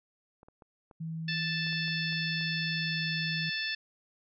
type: clicks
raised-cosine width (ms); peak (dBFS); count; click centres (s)
1; -39; 9; 0.431 / 0.485 / 0.622 / 0.912 / 1.667 / 1.727 / 1.881 / 2.125 / 2.411
type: tone with pitch glide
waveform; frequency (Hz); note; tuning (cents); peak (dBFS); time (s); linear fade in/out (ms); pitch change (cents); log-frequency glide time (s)
sine; 162.1 to 160.79; E3 to E3; -29 to -43; -34; 1-3.5; 10; -14; 2.72-3.01
type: harmonic tone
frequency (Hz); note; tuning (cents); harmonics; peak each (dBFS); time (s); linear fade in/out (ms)
880; A5; 0; 2 / 3 / 4 / 5 / 6; -35 / -37 / -38 / -39 / -40; 1.28-3.75; 5
effects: none